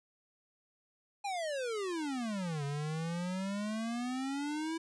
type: exponential two-way sweep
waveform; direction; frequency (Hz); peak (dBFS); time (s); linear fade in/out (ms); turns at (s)
square; down then up; 830.6 to 139.8 to 331.1; -35; 1.24-4.78; 10; 2.64
effects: resampled to 22050 Hz